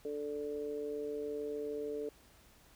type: harmonic tone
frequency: 146.83 Hz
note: D3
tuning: in tune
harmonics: 2 / 3 / 4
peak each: -45 / -37 / -47 dBFS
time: 0.05-2.09 s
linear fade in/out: 2 ms
effects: added 60 Hz sine -68 dBFS peak until 2.75 s + pink hiss -63 dBFS RMS until 2.75 s